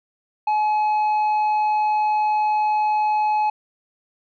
triangle tone with tanh clipping, 850 Hz, G#5, 40 cents sharp, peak -18 dBFS, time 0.47-3.5 s, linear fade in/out 5 ms, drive 9 dB, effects none

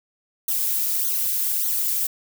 violet noise with flanger, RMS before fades -23 dBFS, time 0.48-2.07 s, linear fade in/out 5 ms, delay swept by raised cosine 0.39 to 2.79 ms, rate 1.7 Hz, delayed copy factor -0.85, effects none

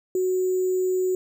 sine tone with sample-and-hold, 370 Hz, F#4, in tune, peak -20 dBFS, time 0.15-1.15 s, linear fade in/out 2 ms, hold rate 7350 Hz, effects none

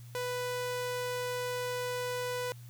sawtooth tone, 495.3 Hz, B4, 5 cents sharp, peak -29 dBFS, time 0.15-2.52 s, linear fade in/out 0 ms, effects added 120 Hz sine -46 dBFS peak until 2.69 s + white hiss -60 dBFS RMS until 2.69 s

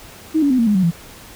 sine tone with pitch steps, 315.3 / 284.2 / 256.1 / 230.8 / 208 / 187.48 / 168.97 Hz, D#4 / C#4 / C4 / A#3 / G#3 / F#3 / E3, +23 / +43 / -37 / -17 / +3 / +23 / +43 cents, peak -12 dBFS, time 0.34-0.914 s, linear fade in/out 20 ms, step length 82 ms, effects pink hiss -40 dBFS RMS until 1.35 s

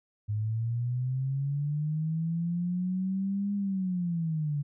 sine linear two-way sweep, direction up then down, 103.83 to 203.3 to 141.9 Hz, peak -27 dBFS, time 0.28-4.63 s, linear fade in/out 20 ms, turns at 3.54 s, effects none

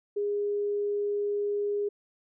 sine tone, 410 Hz, G#4, 22 cents flat, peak -26 dBFS, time 0.16-1.89 s, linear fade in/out 10 ms, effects none

